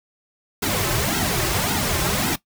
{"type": "noise with flanger", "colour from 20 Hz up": "pink", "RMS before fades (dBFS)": -22, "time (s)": [0.62, 2.36], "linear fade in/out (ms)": 10, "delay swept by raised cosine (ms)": [1.7, 4.3], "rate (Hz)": 1.8, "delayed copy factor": -0.85, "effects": ["noise-tail reverb RT60 0.1 s tail -17 dB re dry"]}